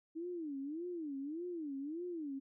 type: tone with vibrato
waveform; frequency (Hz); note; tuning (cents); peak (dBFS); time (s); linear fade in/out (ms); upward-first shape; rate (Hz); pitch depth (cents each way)
sine; 311.6; D#4; +3; -39; 0.15-2.4; 20; sine; 1.7; 240
effects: none